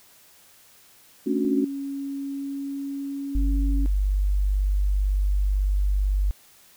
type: chord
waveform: sine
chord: D major seventh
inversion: second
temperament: just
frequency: 220.2 / 275.3 / 293.7 / 367.1 Hz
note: A3 / C#4 / D4 / F#4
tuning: +2 / -12 / 0 / -14 cents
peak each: -27 / -25 / -28 / -27 dBFS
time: 1.26-1.65 s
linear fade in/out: 10 ms
type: tone with pitch glide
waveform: sine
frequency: 277.2 to 279 Hz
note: C#4 to C#4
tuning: 0 to +11 cents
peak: -28 dBFS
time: 1.45-3.86 s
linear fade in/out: 0 ms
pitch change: +11 cents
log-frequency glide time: 2.14-3.56 s
type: tone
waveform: sine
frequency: 49 Hz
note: G1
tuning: in tune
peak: -19 dBFS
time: 3.35-6.31 s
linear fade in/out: 0 ms
effects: white hiss -54 dBFS RMS until 6.76 s